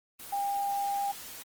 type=tone in noise; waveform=sine; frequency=801 Hz; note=G5; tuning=37 cents sharp; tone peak=-28 dBFS; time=0.32-1.12 s; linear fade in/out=10 ms; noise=white; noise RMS=-44 dBFS; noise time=0.19-1.43 s; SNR=+13 dB; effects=Opus 24 kbps